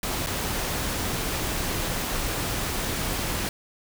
pink noise with dropouts, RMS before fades -28 dBFS, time 0.03-3.49 s, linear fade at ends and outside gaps 2 ms, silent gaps 0.263-0.269 s, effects none

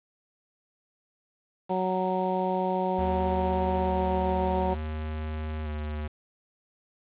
harmonic tone, 185.6 Hz, F#3, 6 cents sharp, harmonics 1 / 2 / 3 / 4 / 5, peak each -31 / -31 / -31 / -31 / -31 dBFS, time 1.69-4.75 s, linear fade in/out 20 ms
square tone with vibrato, 76.6 Hz, D#2, 27 cents flat, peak -31 dBFS, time 2.98-6.08 s, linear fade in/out 10 ms, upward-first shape square, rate 0.56 Hz, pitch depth 22 cents each way
effects resampled to 8000 Hz + 8-bit

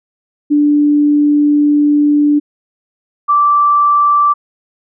sine tone pair in turn, 293.7 / 1168 Hz, D4 / D6, 0 / -10 cents, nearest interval 2 octaves, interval 2390 cents, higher second, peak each -7 dBFS, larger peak neither, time 0.5-2.4 / 3.28-4.34 s, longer first, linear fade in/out 20 ms, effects none

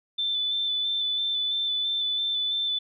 sine tone with vibrato, 3520 Hz, A7, in tune, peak -24 dBFS, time 0.18-2.79 s, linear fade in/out 10 ms, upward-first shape square, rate 3 Hz, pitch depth 15 cents each way, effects none

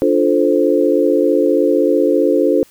sine chord, D minor seventh, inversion none, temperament equal, 293.7 / 349.2 / 440 / 523.3 Hz, D4 / F4 / A4 / C5, 0 / 0 / 0 / 0 cents, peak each -16 dBFS, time 0.02-2.63 s, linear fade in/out 0 ms, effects white hiss -49 dBFS RMS until 2.7 s

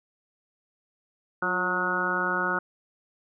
harmonic tone with a mistuned harmonic, 182 Hz, F#3, 28 cents flat, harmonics 1 / 2 / 3 / 4 / 5 / 6 / 7 / 8, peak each -36 / -34 / -36 / -38 / -34 / -36 / -30 / -27 dBFS, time 1.42-2.59 s, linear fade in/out 5 ms, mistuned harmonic 2, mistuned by -47 cents, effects none

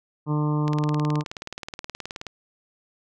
harmonic tone, 150 Hz, D3, 37 cents sharp, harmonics 1 / 2 / 3 / 4 / 5 / 6 / 7 / 8, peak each -22 / -27 / -34 / -40 / -43 / -36 / -35 / -40 dBFS, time 0.26-1.24 s, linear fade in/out 50 ms
click train, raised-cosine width 0.2 ms, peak -16 dBFS, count 31, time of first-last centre 0.68-2.267 s, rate 18.9 Hz
effects none

